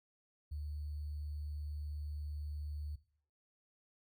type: tone with sample-and-hold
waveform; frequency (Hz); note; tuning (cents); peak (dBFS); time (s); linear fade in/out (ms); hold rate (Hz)
sine; 74.3; D2; +21; -39; 0.51-2.96; 10; 4410
effects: noise-tail reverb RT60 0.5 s tail -17 dB re dry